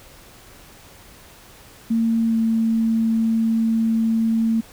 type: tone with pitch glide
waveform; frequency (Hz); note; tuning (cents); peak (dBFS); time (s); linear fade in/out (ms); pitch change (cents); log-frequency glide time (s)
sine; 227.5 to 225.3; A#3 to A3; -42 to +41; -16; 1.9-4.61; 10; -17; 2.23-2.4
effects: pink hiss -46 dBFS RMS until 4.72 s